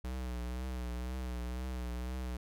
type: tone with vibrato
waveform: square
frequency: 62 Hz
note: B1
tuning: 7 cents sharp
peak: -37 dBFS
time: 0.04-2.37 s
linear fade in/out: 5 ms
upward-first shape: triangle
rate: 2 Hz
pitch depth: 68 cents each way
effects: none